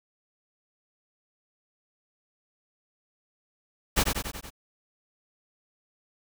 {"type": "noise with echo", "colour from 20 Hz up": "pink", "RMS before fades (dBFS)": -22, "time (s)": [3.96, 4.04], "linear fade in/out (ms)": 20, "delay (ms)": 93, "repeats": 5, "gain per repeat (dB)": -4, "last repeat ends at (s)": 4.505, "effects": []}